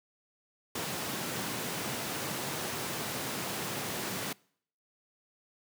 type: high-pass noise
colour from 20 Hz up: pink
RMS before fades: -36 dBFS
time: 0.75-4.33 s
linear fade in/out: 5 ms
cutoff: 120 Hz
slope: 24 dB/octave
effects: noise-tail reverb RT60 0.6 s tail -25 dB re dry